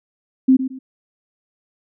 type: tone with echo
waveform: sine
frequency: 261.6 Hz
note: C4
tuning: in tune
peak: -8 dBFS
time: 0.48-0.57 s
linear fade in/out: 10 ms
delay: 110 ms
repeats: 2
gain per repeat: -11 dB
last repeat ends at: 0.79 s
effects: none